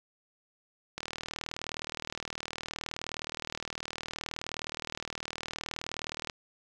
click train, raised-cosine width 0.2 ms, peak -18 dBFS, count 210, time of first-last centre 0.98-6.298 s, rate 39.3 Hz, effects none

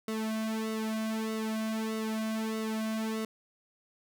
sawtooth tone with flanger, 220 Hz, A3, in tune, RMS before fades -33 dBFS, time 0.08-3.25 s, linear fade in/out 2 ms, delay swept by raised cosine 1.2 to 2.4 ms, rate 1.6 Hz, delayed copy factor -0.95, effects none

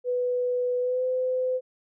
sine tone with pitch glide, 495 to 510.1 Hz, B4 to C5, +4 to -44 cents, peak -23 dBFS, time 0.04-1.61 s, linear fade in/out 50 ms, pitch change +52 cents, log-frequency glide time 0.8-1.04 s, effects none

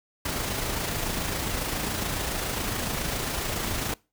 pink noise with amplitude modulation, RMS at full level -28 dBFS, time 0.25-3.94 s, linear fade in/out 5 ms, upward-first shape sine, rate 27.2 Hz, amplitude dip 35%, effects noise-tail reverb RT60 0.3 s tail -24 dB re dry

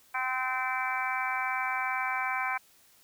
harmonic tone, 257.5 Hz, C4, 28 cents flat, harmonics 3 / 4 / 5 / 6 / 7 / 8 / 9, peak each -35 / -34 / -38 / -35 / -42 / -41 / -34 dBFS, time 0.14-2.58 s, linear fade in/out 10 ms, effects white hiss -61 dBFS RMS until 3.03 s

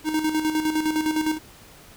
square tone with tremolo, 311.1 Hz, D#4, in tune, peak -20 dBFS, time 0.04-1.39 s, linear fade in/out 50 ms, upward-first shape square, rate 9.8 Hz, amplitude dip 55%, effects pink hiss -48 dBFS RMS until 1.96 s

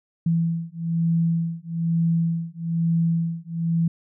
sine beating tone pair, 165.9 / 167 Hz, E3 / E3, +11 / +23 cents, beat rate 1.1 Hz, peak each -23 dBFS, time 0.26-3.88 s, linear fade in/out 5 ms, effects none

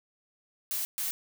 blue noise bursts at uneven times, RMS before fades -32 dBFS, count 2, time 0.71-0.85 / 0.98-1.11 s, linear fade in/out 0 ms, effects none

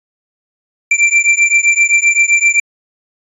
square beating tone pair, 2349 / 2356.7 Hz, D7 / D7, 0 / +5 cents, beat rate 7.7 Hz, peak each -12 dBFS, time 0.91-2.6 s, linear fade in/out 5 ms, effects resampled to 24000 Hz

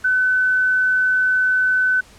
sine tone, 1510 Hz, F#6, 35 cents sharp, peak -14 dBFS, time 0.04-2.01 s, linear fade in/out 10 ms, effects pink hiss -47 dBFS RMS until 2.18 s + low-pass 10000 Hz 12 dB/octave

